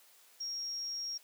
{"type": "tone", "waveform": "sine", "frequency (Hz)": 5588, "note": "F8", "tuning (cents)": 0, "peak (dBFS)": -36, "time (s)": [0.4, 1.18], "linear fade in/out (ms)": 10, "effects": ["white hiss -62 dBFS RMS until 1.23 s", "high-pass 400 Hz 12 dB/octave"]}